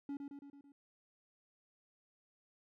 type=tone with echo; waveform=triangle; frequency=281.9 Hz; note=C#4; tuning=29 cents sharp; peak=-37 dBFS; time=0.09-0.17 s; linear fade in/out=2 ms; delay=110 ms; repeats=5; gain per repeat=-4 dB; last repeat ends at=0.72 s; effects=none